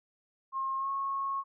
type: tone with pitch glide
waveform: sine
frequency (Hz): 1071 to 1094.1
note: C6 to C#6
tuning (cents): +40 to -23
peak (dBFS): -30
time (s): 0.52-1.44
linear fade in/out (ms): 50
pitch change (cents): +37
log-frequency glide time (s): 0.78-0.89
effects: none

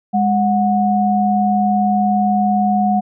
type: tone pair together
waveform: sine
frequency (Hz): 205.4 / 732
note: G#3 / F#5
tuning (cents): -19 / -19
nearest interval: octave + minor seventh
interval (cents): 2200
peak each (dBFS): -15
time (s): 0.13-3.01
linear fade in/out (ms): 20
effects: none

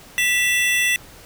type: tone cluster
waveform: square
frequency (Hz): 1969 / 2685 / 3431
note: B6 / E7 / A7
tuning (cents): -6 / +31 / -44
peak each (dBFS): -20 / -21 / -27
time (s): 0.18-0.96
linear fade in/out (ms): 0
effects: pink hiss -44 dBFS RMS until 1.25 s

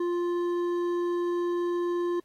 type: tone with hard clipping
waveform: triangle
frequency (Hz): 349.2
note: F4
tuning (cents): 0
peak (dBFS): -27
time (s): 0-2.2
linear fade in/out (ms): 5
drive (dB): 11
effects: pink hiss -69 dBFS RMS until 2.24 s + AAC 48 kbps

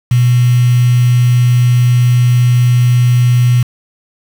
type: tone with quantisation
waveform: sine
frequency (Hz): 122.9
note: B2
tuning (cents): -8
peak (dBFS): -6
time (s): 0.11-3.63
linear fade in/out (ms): 5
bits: 4
effects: none

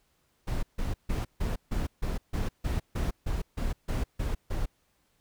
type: noise bursts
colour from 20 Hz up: brown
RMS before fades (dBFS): -29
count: 14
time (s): 0.47-4.66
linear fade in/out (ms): 10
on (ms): 160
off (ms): 150
effects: pink hiss -71 dBFS RMS until 5.2 s

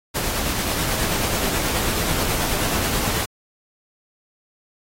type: noise with tremolo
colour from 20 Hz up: pink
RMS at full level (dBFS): -22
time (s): 0.14-3.26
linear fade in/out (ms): 20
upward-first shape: sine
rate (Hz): 9.3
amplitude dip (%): 25
effects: AAC 48 kbps

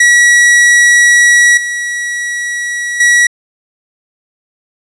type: tone with level steps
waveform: 45% pulse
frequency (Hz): 1928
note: B6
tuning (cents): -42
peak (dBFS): -4 / -15 / -5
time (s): 0-3.27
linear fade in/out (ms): 5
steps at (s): 1.57 / 3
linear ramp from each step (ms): 5
effects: resampled to 24000 Hz + 7-bit

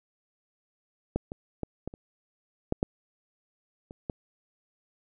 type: clicks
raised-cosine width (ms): 2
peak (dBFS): -13 / -23 / -18 / -20 / -30 / -12 / -11 / -29 / -18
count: 9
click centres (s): 1.16 / 1.319 / 1.633 / 1.876 / 1.939 / 2.724 / 2.829 / 3.909 / 4.098
effects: none

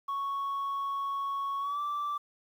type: tone with pitch glide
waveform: sine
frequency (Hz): 1108.7 to 1167.9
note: C#6 to D6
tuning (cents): 0 to -10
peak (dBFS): -28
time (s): 0.08-2.18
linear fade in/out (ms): 10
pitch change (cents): +90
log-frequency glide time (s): 1.6-1.8
effects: tanh soft clip ceiling -29 dBFS + 10-bit

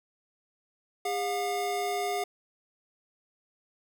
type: tone pair together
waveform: square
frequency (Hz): 405 / 716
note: G#4 / F5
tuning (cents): -43 / +43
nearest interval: minor seventh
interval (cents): 986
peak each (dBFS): -33 / -31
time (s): 1.05-2.24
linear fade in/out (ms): 5
effects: none

